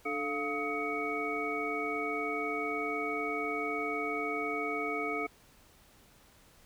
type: tone cluster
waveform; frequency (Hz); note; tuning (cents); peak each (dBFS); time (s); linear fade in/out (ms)
sine; 296 / 437.2 / 701 / 1266 / 2237; D4 / A4 / F5 / D#6 / C#7; +14 / -11 / +6 / +30 / +15; -39 / -37 / -39 / -38 / -36; 0.05-5.27; 10
effects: pink hiss -61 dBFS RMS until 6.65 s